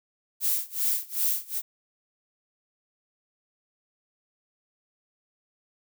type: noise with tremolo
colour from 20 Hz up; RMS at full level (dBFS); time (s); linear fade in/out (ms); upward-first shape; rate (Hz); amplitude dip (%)
violet; -24; 0.4-1.62; 50; sine; 2.6; 95
effects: none